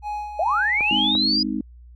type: tone with tremolo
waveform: triangle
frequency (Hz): 836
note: G#5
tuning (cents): +11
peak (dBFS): -23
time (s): 0.02-1.17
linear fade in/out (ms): 50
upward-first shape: sine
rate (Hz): 2.4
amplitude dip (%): 55
type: linear sweep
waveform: sine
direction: up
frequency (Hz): 589 to 4978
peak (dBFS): -18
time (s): 0.39-1.43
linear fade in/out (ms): 5
type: clicks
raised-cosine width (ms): 1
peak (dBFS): -18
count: 2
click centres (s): 0.808 / 1.152
type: chord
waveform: sine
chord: Ab major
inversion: none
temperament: just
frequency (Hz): 207.7 / 259.6 / 311.5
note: Ab3 / C4 / Eb4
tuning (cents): 0 / -13 / +2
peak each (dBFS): -27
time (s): 0.91-1.61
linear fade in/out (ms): 2
effects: added 60 Hz sine -42 dBFS peak until 1.95 s